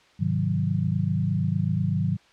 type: chord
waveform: sine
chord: Ab dominant seventh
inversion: none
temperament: equal with one note detuned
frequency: 103.83 / 130.81 / 155.56 / 183.93 Hz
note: Ab2 / C3 / Eb3 / Gb3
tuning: 0 / 0 / 0 / -10 cents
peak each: -27 / -30 / -26 / -27 dBFS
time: 0.19-2.17 s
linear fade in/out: 20 ms
effects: white hiss -57 dBFS RMS until 2.32 s + low-pass 4000 Hz 12 dB/octave